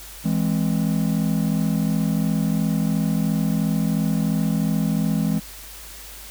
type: chord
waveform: triangle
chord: E augmented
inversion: none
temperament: equal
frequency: 164.81 / 207.7 / 261.6 Hz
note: E3 / G#3 / B#3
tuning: 0 / 0 / 0 cents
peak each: -20 / -20 / -25 dBFS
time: 0.24-5.4 s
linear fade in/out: 20 ms
effects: added 50 Hz sine -43 dBFS peak until 6.3 s + white hiss -40 dBFS RMS until 6.3 s